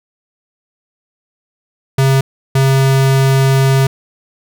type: tone bursts at uneven times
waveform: square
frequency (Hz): 134.6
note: C3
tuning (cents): +49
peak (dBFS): -9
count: 2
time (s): 1.98-2.21 / 2.55-3.87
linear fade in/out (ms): 5
effects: none